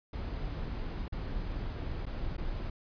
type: noise with dropouts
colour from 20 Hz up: brown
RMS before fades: -36 dBFS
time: 0.13-2.7 s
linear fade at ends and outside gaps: 5 ms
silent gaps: 1.082-1.123 / 2.056-2.064 / 2.368-2.379 s
effects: resampled to 11025 Hz